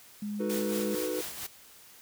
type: tone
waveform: sine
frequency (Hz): 207.7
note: G#3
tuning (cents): 0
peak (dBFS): -32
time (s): 0.22-0.95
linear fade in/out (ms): 5
type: chord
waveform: triangle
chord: B dominant seventh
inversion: first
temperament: equal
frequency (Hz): 311.1 / 370 / 440 / 493.9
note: D#4 / F#4 / A4 / B4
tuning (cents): 0 / 0 / 0 / 0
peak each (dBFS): -34 / -34 / -36 / -32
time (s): 0.39-1.22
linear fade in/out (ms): 20
type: noise with tremolo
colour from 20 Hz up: white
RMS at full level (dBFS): -37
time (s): 0.49-1.47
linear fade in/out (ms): 10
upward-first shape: sine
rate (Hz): 4.4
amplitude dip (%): 50
effects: white hiss -54 dBFS RMS until 2.01 s